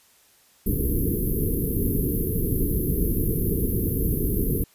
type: band-stop noise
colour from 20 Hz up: pink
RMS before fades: -23 dBFS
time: 0.66-4.64 s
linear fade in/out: 5 ms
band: 460 to 11000 Hz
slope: 96 dB/octave
effects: white hiss -58 dBFS RMS until 4.74 s + resampled to 32000 Hz